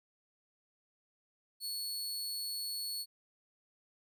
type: tone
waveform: sawtooth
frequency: 4400 Hz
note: C#8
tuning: 14 cents flat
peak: -34 dBFS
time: 1.6-3.06 s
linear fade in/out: 50 ms
effects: none